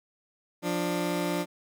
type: tone pair together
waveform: 20% pulse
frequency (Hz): 176.2 / 296.3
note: F3 / D4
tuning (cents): +16 / +15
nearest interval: major sixth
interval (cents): 899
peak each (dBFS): -25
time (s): 0.62-1.46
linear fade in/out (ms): 50
effects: none